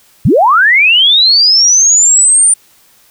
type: linear sweep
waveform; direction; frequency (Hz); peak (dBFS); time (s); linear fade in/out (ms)
sine; up; 82.41 to 9200; -4; 0.25-2.54; 5
effects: white hiss -47 dBFS RMS until 3.1 s